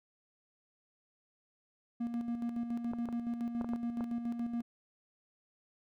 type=tone with tremolo; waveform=triangle; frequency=235.9 Hz; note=A#3; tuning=21 cents sharp; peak=-30 dBFS; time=2-4.62 s; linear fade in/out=10 ms; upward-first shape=square; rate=7.1 Hz; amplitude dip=50%
type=clicks; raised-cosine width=1 ms; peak=-27 dBFS; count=6; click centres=2.935 / 3.088 / 3.612 / 3.645 / 3.735 / 4.008 s
effects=none